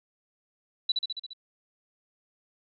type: tone with echo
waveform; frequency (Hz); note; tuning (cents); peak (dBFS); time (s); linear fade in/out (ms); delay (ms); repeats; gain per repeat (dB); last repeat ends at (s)
sine; 3951; B7; 0; -21; 0.89-0.92; 5; 69; 6; -3; 1.334
effects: none